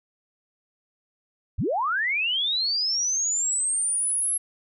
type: linear sweep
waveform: sine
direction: up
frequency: 41.2 to 11175 Hz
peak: -22 dBFS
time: 1.58-4.38 s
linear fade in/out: 10 ms
effects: none